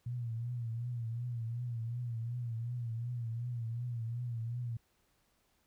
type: tone with vibrato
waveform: sine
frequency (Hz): 118.1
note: A#2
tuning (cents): +23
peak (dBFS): -35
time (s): 0.06-4.77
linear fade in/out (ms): 5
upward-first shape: triangle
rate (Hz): 2.7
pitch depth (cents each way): 87
effects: pink hiss -74 dBFS RMS until 5.66 s